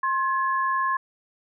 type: tone pair together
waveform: sine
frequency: 1062.6 / 1701 Hz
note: C6 / G#6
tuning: +26 / +41 cents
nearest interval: minor sixth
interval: 815 cents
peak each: -22 / -28 dBFS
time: 0.03-0.97 s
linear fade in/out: 5 ms
effects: none